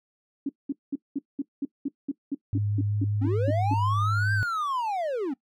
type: tone bursts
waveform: sine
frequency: 280.3 Hz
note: C#4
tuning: 19 cents sharp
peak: -24 dBFS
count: 15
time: 0.46-3.74 s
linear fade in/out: 5 ms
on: 32 ms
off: 200 ms
type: tone with vibrato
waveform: sine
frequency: 103.5 Hz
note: G#2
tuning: 5 cents flat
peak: -24 dBFS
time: 2.53-4.43 s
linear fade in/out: 0 ms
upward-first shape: triangle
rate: 5.2 Hz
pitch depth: 13 cents each way
type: linear two-way sweep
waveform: triangle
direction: up then down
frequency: 246.9 to 1595 to 246.9 Hz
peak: -24 dBFS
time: 3.21-5.34 s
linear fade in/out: 10 ms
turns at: 4.33 s
effects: noise-tail reverb RT60 0.1 s tail -19 dB re dry